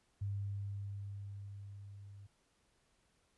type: tone with level ramp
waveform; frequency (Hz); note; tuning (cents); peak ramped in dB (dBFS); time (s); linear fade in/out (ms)
sine; 100; G2; +35; -35 to -51; 0.21-2.27; 10
effects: pink hiss -75 dBFS RMS until 3.37 s + resampled to 24000 Hz